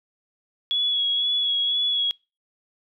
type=tone with vibrato; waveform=sine; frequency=3363 Hz; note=G#7; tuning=21 cents sharp; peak=-20 dBFS; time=0.71-2.11 s; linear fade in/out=0 ms; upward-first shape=sine; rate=2 Hz; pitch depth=24 cents each way; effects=noise-tail reverb RT60 0.3 s tail -25 dB re dry